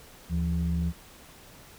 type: tone pair together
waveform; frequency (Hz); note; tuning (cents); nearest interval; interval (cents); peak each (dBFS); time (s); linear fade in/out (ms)
sine; 75.73 / 170; D#2 / F3; -46 / -46; octave + major second; 1400; -26; 0.29-0.93; 50
effects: tanh soft clip ceiling -20 dBFS + pink hiss -51 dBFS RMS until 1.78 s